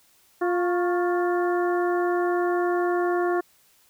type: harmonic tone with a mistuned harmonic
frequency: 351.9 Hz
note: F4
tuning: 13 cents sharp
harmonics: 1 / 2 / 3 / 4 / 5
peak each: -22 / -28 / -32 / -34 / -36 dBFS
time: 0.41-3.41 s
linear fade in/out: 10 ms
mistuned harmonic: 3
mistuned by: +71 cents
effects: white hiss -60 dBFS RMS until 3.89 s